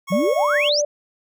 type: tone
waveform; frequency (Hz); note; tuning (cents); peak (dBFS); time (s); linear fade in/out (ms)
25% pulse; 1098; C#6; -17; -25; 0.07-0.7; 20
type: exponential sweep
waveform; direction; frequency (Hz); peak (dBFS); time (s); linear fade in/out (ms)
sine; up; 164.3 to 6620; -18; 0.1-0.82; 20
type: tone with tremolo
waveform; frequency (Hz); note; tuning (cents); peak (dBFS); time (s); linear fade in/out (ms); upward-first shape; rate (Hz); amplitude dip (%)
sine; 587.3; D5; 0; -17; 0.12-0.85; 5; triangle; 7.4; 35
effects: none